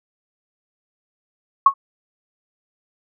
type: tone with exponential decay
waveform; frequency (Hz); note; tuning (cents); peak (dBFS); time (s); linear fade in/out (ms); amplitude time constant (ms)
sine; 1100; C#6; -14; -3; 1.66-1.74; 5; 17
effects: none